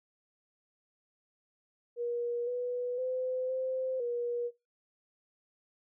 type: tone with pitch steps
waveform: sine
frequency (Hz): 477.5 / 491.9 / 511 / 519 / 479.4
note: A#4 / B4 / C5 / C5 / A#4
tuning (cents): +42 / -7 / -41 / -14 / +48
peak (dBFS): -31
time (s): 1.96-4.51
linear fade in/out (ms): 50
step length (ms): 510
effects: noise-tail reverb RT60 0.2 s tail -17 dB re dry